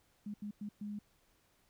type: tone bursts at uneven times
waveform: sine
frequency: 207.2 Hz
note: G#3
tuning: 4 cents flat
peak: -39 dBFS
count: 4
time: 0.26-0.34 / 0.42-0.51 / 0.61-0.69 / 0.81-0.99 s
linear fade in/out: 5 ms
effects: pink hiss -72 dBFS RMS until 1.69 s